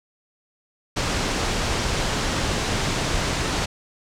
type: low-pass noise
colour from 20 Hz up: pink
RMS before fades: -24 dBFS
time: 0.96-3.66 s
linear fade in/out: 10 ms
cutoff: 7600 Hz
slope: 24 dB/octave
effects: none

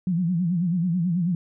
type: tone with vibrato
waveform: sine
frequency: 174.61 Hz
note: F3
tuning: in tune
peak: -20 dBFS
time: 0.07-1.35 s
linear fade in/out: 2 ms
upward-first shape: sine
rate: 9.2 Hz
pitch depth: 120 cents each way
effects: none

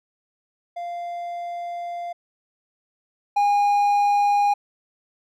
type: tone pair in turn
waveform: triangle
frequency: 695 / 816.3 Hz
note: F5 / G#5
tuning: -9 / -30 cents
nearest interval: minor third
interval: 279 cents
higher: second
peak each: -26 / -14 dBFS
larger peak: second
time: 0.76-2.13 / 3.36-4.54 s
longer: first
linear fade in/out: 10 ms
effects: none

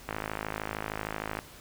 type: click train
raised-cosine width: 0.5 ms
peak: -17 dBFS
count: 70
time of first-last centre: 0.09-1.389 s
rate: 53.1 Hz
effects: pink hiss -50 dBFS RMS until 1.6 s

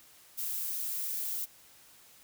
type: noise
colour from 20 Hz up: violet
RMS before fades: -35 dBFS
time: 0.37-1.46 s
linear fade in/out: 20 ms
effects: white hiss -58 dBFS RMS until 2.23 s

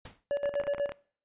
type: noise with exponential decay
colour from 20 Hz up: pink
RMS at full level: -42 dBFS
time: 0.05-0.24 s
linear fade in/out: 5 ms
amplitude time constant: 41 ms
type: tone with tremolo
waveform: triangle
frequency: 571 Hz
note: D5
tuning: 49 cents flat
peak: -24 dBFS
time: 0.31-0.92 s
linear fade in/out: 0 ms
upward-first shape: square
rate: 8.2 Hz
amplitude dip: 75%
type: clicks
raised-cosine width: 0.5 ms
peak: -24 dBFS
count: 8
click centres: 0.457 / 0.54 / 0.6 / 0.637 / 0.669 / 0.747 / 0.782 / 0.893 s
effects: noise-tail reverb RT60 0.5 s tail -22 dB re dry + resampled to 8000 Hz

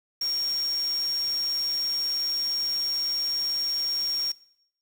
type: tone in noise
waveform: sine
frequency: 5550 Hz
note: F8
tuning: 12 cents flat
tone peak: -25 dBFS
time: 0.21-4.32 s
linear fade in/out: 5 ms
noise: white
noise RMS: -42 dBFS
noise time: 0.21-4.32 s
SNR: +14 dB
effects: noise-tail reverb RT60 0.7 s tail -21 dB re dry

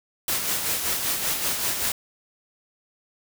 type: noise with tremolo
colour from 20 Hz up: white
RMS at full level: -24 dBFS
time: 0.28-1.92 s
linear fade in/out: 2 ms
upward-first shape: sine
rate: 5.2 Hz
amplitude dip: 45%
effects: none

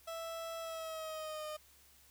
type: tone with pitch glide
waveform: 30% pulse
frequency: 659.3 to 611.6 Hz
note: E5 to D#5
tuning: 0 to -30 cents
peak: -38 dBFS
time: 0.07-1.57 s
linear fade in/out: 10 ms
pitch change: -130 cents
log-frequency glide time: 0.6-1.46 s
effects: added 69 Hz sine -70 dBFS peak until 2.1 s + white hiss -64 dBFS RMS until 2.1 s

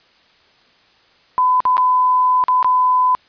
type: tone with dropouts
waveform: sine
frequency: 1007 Hz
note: B5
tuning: 33 cents sharp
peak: -11 dBFS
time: 1.38-3.15 s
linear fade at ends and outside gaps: 0 ms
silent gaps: 1.604-1.653 / 1.769-1.779 / 2.439-2.483 / 2.628-2.645 s
effects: white hiss -53 dBFS RMS until 3.28 s + resampled to 11025 Hz

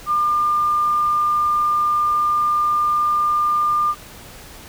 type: tone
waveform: sine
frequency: 1200 Hz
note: D6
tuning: 37 cents sharp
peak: -15 dBFS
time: 0.06-3.95 s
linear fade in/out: 50 ms
effects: pink hiss -40 dBFS RMS until 4.68 s

